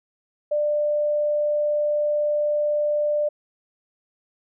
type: tone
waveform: sine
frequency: 594 Hz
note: D5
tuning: 20 cents sharp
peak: -19 dBFS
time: 0.51-3.29 s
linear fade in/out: 10 ms
effects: none